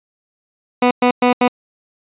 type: tone bursts at uneven times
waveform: 15% pulse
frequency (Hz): 246.9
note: B3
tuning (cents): 0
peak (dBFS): -4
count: 4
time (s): 0.82-0.91 / 1.02-1.11 / 1.22-1.33 / 1.41-1.48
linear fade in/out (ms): 5
effects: resampled to 8000 Hz